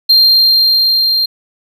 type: tone with level ramp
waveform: triangle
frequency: 4186 Hz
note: C8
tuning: in tune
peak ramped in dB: -3 to -9 dBFS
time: 0.09-1.26 s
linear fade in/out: 10 ms
effects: none